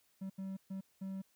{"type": "tone bursts at uneven times", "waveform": "triangle", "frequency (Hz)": 192.1, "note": "G3", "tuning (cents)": -35, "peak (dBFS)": -37, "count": 4, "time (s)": [[0.21, 0.3], [0.38, 0.57], [0.7, 0.81], [1.01, 1.22]], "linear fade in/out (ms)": 10, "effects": ["white hiss -73 dBFS RMS until 1.35 s"]}